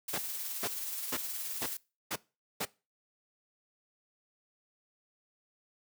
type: noise with tremolo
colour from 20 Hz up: blue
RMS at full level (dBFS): -37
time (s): 0.08-1.77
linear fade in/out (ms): 5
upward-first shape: sine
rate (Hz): 19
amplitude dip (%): 30
type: noise bursts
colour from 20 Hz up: pink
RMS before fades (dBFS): -33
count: 6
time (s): 0.13-2.654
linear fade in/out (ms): 10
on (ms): 54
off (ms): 440
effects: noise-tail reverb RT60 0.3 s tail -22 dB re dry + high-pass 200 Hz 12 dB/octave